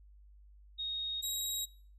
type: tone pair in turn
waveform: sine / 20% pulse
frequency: 3736 / 3819 Hz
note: A#7 / A#7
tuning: +3 / +41 cents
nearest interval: unison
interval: 38 cents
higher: second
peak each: -35 / -28 dBFS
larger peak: second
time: 0.78-1.22 / 1.22-1.66 s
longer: neither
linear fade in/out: 20 ms
effects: noise-tail reverb RT60 0.5 s tail -24 dB re dry + added 50 Hz sine -55 dBFS peak until 1.98 s